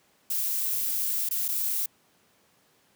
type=noise with dropouts; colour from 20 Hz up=violet; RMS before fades=-28 dBFS; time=0.3-1.86 s; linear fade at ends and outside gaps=5 ms; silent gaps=1.29-1.309 / 1.482-1.486 s; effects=pink hiss -64 dBFS RMS until 2.95 s + high-pass 150 Hz 12 dB/octave